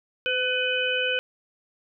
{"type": "harmonic tone with a mistuned harmonic", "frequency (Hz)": 501, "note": "B4", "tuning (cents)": 25, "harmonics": [1, 3, 5, 6], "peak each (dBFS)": [-28, -28, -28, -28], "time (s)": [0.26, 1.19], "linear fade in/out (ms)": 0, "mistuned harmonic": 1, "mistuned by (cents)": 23, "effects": []}